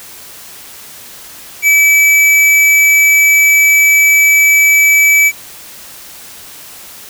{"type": "tone", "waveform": "square", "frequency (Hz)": 2300, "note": "D7", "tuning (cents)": -37, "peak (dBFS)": -6, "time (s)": [1.62, 5.32], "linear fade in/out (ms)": 50, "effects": ["white hiss -33 dBFS RMS until 7.09 s"]}